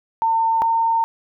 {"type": "tone pair in turn", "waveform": "sine", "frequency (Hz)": [904, 911.3], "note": ["A5", "A#5"], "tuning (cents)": [47, -39], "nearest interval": "unison", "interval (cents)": 14, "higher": "second", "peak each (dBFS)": [-15, -15], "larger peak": "neither", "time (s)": [[0.22, 0.62], [0.62, 1.04]], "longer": "second", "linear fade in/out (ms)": 0, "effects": []}